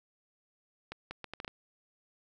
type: accelerating click train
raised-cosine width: 0.3 ms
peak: -24 dBFS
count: 7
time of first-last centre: 0.92-1.479 s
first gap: 190 ms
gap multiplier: 0.7
effects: none